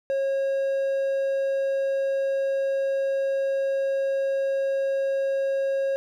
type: tone with hard clipping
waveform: triangle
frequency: 544 Hz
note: C#5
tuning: 33 cents flat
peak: -23 dBFS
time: 0.1-5.96 s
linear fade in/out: 0 ms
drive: 6 dB
effects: none